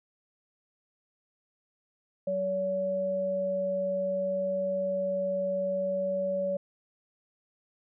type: tone pair together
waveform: sine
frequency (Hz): 189.21 / 567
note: F#3 / C#5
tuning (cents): +39 / +39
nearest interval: octave + perfect fifth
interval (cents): 1900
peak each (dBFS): -37 / -27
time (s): 2.27-6.57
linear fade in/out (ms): 5
effects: none